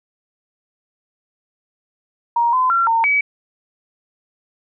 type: tone with pitch steps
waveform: sine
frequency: 941 / 1021 / 1366 / 912 / 2278 Hz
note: A#5 / C6 / F6 / A#5 / C#7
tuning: +16 / -43 / -39 / -38 / +47 cents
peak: -13 dBFS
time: 2.36-3.21 s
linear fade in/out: 5 ms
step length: 170 ms
effects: none